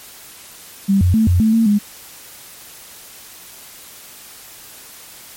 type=tone with pitch steps; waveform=sine; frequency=196.3 / 89.9 / 221.1 / 88.7 / 219.9 / 226.8 / 206.3 Hz; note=G3 / F#2 / A3 / F2 / A3 / A#3 / G#3; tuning=+3 / -49 / +9 / +27 / -1 / -47 / -11 cents; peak=-10 dBFS; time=0.88-1.79 s; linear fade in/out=20 ms; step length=130 ms; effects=white hiss -39 dBFS RMS until 5.36 s + MP3 64 kbps